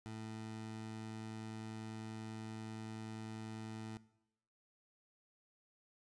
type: tone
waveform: 20% pulse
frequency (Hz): 110.3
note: A2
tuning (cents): +5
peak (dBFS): -40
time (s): 0.06-3.97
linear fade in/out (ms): 0
effects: noise-tail reverb RT60 0.8 s tail -19 dB re dry + resampled to 22050 Hz